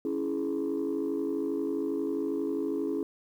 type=chord; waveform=sine; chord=C# minor; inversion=none; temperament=equal with one note detuned; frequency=277.2 / 329.6 / 419.6 Hz; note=C#4 / E4 / G#4; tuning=0 / 0 / +18 cents; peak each=-31 dBFS; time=0.05-3.03 s; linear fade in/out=2 ms; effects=tanh soft clip ceiling -23 dBFS + 10-bit